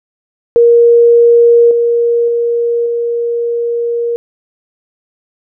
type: tone with level steps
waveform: sine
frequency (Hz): 470.8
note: A#4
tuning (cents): +17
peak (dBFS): -3 / -8 / -10 / -12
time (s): 0.56-4.16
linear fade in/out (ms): 0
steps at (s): 1.71 / 2.28 / 2.86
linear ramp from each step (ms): 2
effects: none